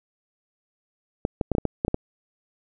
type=clicks; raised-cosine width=2 ms; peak=-9 dBFS; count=9; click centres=1.251 / 1.412 / 1.517 / 1.551 / 1.583 / 1.653 / 1.849 / 1.881 / 1.944 s; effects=none